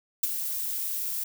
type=noise with ADSR envelope; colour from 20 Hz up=violet; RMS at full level=-21 dBFS; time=0.23-1.24 s; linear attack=6 ms; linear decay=22 ms; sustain=-10 dB; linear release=7 ms; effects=none